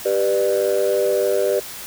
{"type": "chord", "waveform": "sine", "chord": "G major", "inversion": "none", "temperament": "equal with one note detuned", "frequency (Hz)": [392, 493.9, 597.3], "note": ["G4", "B4", "D5"], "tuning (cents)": [0, 0, 29], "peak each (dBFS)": -19, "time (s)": [0.05, 1.6], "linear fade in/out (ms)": 10, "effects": ["tanh soft clip ceiling -11 dBFS", "white hiss -34 dBFS RMS until 1.86 s"]}